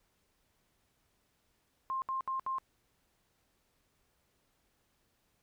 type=tone bursts; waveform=sine; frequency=1058 Hz; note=C6; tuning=19 cents sharp; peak=-32 dBFS; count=4; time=1.9-2.584 s; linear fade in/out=0 ms; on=120 ms; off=68 ms; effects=pink hiss -75 dBFS RMS until 5.42 s